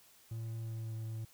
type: tone with pitch glide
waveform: triangle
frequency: 113.2 to 111.45 Hz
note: A2 to A2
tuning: +50 to +23 cents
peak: -36 dBFS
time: 0.31-1.25 s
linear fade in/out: 5 ms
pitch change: -27 cents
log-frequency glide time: 0.58-0.95 s
effects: white hiss -63 dBFS RMS until 1.33 s